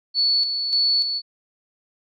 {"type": "tone with tremolo", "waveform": "sine", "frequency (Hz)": 4435, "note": "C#8", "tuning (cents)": 0, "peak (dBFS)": -16, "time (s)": [0.14, 1.22], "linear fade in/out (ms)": 50, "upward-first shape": "square", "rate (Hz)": 1.7, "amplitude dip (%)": 50, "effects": []}